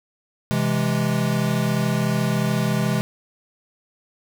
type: chord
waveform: square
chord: C augmented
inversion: none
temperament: equal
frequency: 130.81 / 164.81 / 207.7 Hz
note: C3 / E3 / G#3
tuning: 0 / 0 / 0 cents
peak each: -24 / -25 / -24 dBFS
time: 0.51-3.01 s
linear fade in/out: 0 ms
effects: none